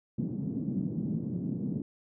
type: band-pass noise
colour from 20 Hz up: white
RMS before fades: -33 dBFS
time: 0.18-1.82 s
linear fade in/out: 2 ms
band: 140 to 240 Hz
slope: 24 dB/octave
effects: none